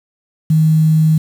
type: tone with quantisation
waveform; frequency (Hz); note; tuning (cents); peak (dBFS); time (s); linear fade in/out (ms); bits
sine; 157.5; D#3; +21; -8; 0.5-1.18; 5; 6
effects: none